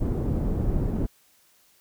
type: low-pass noise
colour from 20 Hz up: pink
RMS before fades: -25 dBFS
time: 0-1.07 s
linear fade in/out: 20 ms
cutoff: 330 Hz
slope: 12 dB/octave
effects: white hiss -61 dBFS RMS until 1.8 s